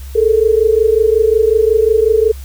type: tone pair together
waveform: sine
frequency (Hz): 428.2 / 453.7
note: A4 / A#4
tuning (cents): -47 / -47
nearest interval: minor second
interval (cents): 100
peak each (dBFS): -11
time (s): 0.15-2.32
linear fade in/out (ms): 10
effects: added 67 Hz sine -26 dBFS peak until 2.44 s + white hiss -41 dBFS RMS until 2.44 s